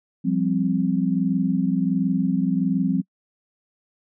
sine chord, F suspended second, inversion none, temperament equal, 174.61 / 196 / 261.6 Hz, F3 / G3 / C4, 0 / 0 / 0 cents, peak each -23 / -23 / -23 dBFS, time 0.24-3.02 s, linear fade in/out 20 ms, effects noise-tail reverb RT60 0.1 s tail -26 dB re dry

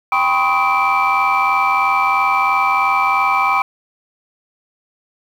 sine tone cluster, 788 / 1002 / 1085 / 1259 / 2336 Hz, G5 / B5 / C#6 / D#6 / D7, +9 / +25 / -37 / +20 / -10 cents, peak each -18 dBFS, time 0.12-3.62 s, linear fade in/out 2 ms, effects tanh soft clip ceiling -6 dBFS + 7-bit

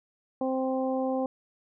harmonic tone, 261.6 Hz, C4, in tune, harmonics 1 / 2 / 3 / 4, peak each -29 / -29 / -34 / -42 dBFS, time 0.41-1.26 s, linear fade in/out 2 ms, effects none

